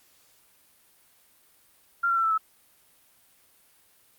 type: tone with pitch steps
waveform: sine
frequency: 1386 / 1364.6 / 1343.4 / 1322.6 / 1302.2 Hz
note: F6 / F6 / E6 / E6 / E6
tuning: -14 / -41 / +32 / +5 / -22 cents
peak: -21 dBFS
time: 2.03-2.38 s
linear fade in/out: 10 ms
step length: 70 ms
effects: white hiss -61 dBFS RMS until 4.18 s + Opus 48 kbps